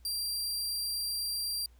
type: tone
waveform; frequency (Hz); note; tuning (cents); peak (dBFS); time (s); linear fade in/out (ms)
sawtooth; 4732; D8; +12; -29; 0.05-1.66; 2
effects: added 60 Hz sine -55 dBFS peak until 1.79 s + pink hiss -69 dBFS RMS until 1.79 s